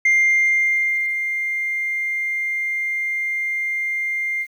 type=tone with ADSR envelope; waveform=sine; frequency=2100 Hz; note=C7; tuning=6 cents sharp; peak=-10 dBFS; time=0.05-4.47 s; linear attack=6 ms; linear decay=1100 ms; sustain=-10 dB; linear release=57 ms; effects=tanh soft clip ceiling -11 dBFS + 8-bit